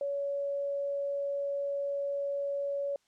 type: tone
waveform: sine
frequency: 563 Hz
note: C#5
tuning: 27 cents sharp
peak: -30 dBFS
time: 0.01-2.96 s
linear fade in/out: 2 ms
effects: white hiss -72 dBFS RMS until 3.07 s + low-pass 7000 Hz 12 dB/octave